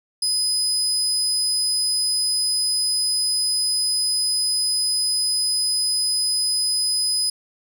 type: tone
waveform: 30% pulse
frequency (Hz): 5010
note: D#8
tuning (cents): +11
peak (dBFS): -15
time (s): 0.22-7.3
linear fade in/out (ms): 5
effects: none